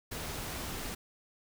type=noise; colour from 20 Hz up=pink; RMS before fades=-39 dBFS; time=0.11-0.95 s; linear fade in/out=10 ms; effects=none